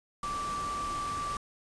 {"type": "tone in noise", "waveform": "sine", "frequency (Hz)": 1166, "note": "D6", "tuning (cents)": -13, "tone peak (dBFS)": -32, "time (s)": [0.23, 1.37], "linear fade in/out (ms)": 2, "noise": "pink", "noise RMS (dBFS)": -41, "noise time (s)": [0.23, 1.37], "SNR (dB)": 6, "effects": ["resampled to 22050 Hz"]}